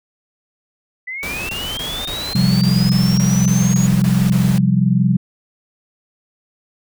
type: linear sweep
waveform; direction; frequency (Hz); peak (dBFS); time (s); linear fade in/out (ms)
sine; up; 1975.5 to 6780; -24; 1.07-3.87; 10
type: noise bursts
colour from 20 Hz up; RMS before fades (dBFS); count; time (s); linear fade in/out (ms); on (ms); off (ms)
pink; -28; 12; 1.23-4.581; 0; 260; 21
type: chord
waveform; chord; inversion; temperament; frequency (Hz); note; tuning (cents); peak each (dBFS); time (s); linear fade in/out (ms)
sine; C suspended fourth; none; equal; 130.81 / 174.61 / 196; C3 / F3 / G3; 0 / 0 / 0; -16; 2.35-5.17; 5
effects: none